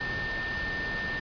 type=tone in noise; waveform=sine; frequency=1800 Hz; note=A6; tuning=39 cents sharp; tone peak=-31 dBFS; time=0-1.2 s; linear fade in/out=10 ms; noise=pink; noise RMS=-36 dBFS; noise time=0-1.2 s; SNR=+2 dB; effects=resampled to 11025 Hz